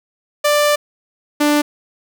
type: tone pair in turn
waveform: sawtooth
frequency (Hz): 590 / 295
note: D5 / D4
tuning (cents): +8 / +8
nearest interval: octave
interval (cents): 1200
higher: first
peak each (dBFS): -8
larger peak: neither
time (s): 0.44-0.76 / 1.4-1.62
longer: first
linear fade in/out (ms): 10
effects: none